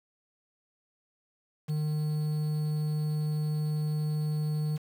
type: tone with quantisation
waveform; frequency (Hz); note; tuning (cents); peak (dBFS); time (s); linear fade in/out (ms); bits
triangle; 152.1; D#3; -39; -25; 1.68-4.78; 20; 8
effects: none